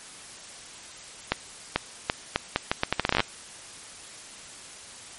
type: accelerating click train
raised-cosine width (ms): 0.3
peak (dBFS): -5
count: 17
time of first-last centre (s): 1.32-3.204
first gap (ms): 440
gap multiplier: 0.77
effects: white hiss -44 dBFS RMS until 5.18 s + MP3 48 kbps